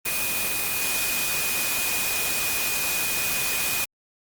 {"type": "tone in noise", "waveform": "sine", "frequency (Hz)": 2478, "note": "D#7", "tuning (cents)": -8, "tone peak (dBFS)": -29, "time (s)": [0.05, 3.85], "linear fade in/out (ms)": 10, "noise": "white", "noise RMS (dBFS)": -26, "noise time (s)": [0.05, 3.85], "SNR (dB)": -6, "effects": ["Opus 24 kbps"]}